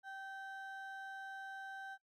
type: ring-modulated tone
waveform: triangle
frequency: 1165 Hz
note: D6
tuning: 14 cents flat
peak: -40 dBFS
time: 0.03-1.98 s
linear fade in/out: 50 ms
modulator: 388 Hz
effects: noise-tail reverb RT60 0.1 s tail -18 dB re dry + MP3 96 kbps